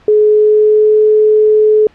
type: tone with pitch glide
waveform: sine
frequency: 424.2 to 428.6 Hz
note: G#4 to A4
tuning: +37 to -45 cents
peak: -5 dBFS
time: 0.08-1.87 s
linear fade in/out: 2 ms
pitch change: +18 cents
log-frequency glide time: 0.27-1 s
effects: pink hiss -46 dBFS RMS until 1.94 s + low-pass 3000 Hz 12 dB/octave